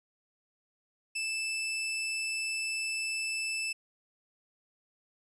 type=tone; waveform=sawtooth; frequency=2637 Hz; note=E7; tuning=in tune; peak=-28 dBFS; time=1.15-3.73 s; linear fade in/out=10 ms; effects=resampled to 24000 Hz